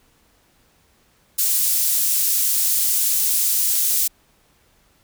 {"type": "high-pass noise", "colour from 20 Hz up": "pink", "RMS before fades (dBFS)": -19, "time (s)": [1.38, 4.08], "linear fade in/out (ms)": 10, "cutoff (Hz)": 8800, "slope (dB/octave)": 12, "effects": ["pink hiss -59 dBFS RMS until 5.03 s"]}